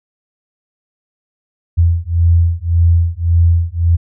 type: beating tone pair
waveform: sine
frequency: 83.9 / 85.7 Hz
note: E2 / F2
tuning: +31 / -32 cents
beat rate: 1.8 Hz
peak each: -12 / -12 dBFS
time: 1.77-3.97 s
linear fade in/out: 20 ms
effects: none